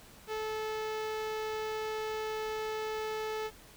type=tone with notch filter; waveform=sawtooth; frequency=434.5 Hz; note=A4; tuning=22 cents flat; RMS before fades=-36 dBFS; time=0.27-3.51 s; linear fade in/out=50 ms; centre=9900 Hz; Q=0.53; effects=pink hiss -55 dBFS RMS until 3.76 s